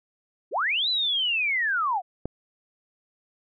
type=linear two-way sweep; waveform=sine; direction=up then down; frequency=283.2 to 4061 to 678 Hz; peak=-22 dBFS; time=0.51-2.02 s; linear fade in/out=50 ms; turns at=0.89 s
type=click; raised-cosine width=2 ms; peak=-16 dBFS; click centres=2.256 s
effects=none